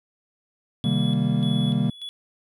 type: tone with tremolo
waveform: triangle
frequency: 3400 Hz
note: G#7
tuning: 40 cents sharp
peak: -30 dBFS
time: 0.84-2.09 s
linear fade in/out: 0 ms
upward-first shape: square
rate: 1.7 Hz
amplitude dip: 70%
type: chord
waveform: triangle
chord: C minor seventh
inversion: none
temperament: equal with one note detuned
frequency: 130.81 / 154.49 / 196 / 233.1 Hz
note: C3 / Eb3 / G3 / Bb3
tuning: 0 / -12 / 0 / 0 cents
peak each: -23 dBFS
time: 0.84-1.9 s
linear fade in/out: 5 ms
effects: none